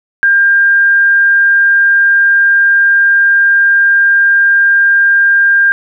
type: tone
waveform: sine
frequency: 1600 Hz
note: G6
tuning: 35 cents sharp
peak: -5 dBFS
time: 0.23-5.72 s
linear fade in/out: 0 ms
effects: none